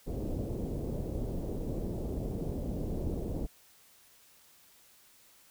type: low-pass noise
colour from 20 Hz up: pink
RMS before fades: -35 dBFS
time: 0.06-3.47 s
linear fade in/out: 20 ms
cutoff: 540 Hz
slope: 24 dB/octave
effects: white hiss -61 dBFS RMS until 5.5 s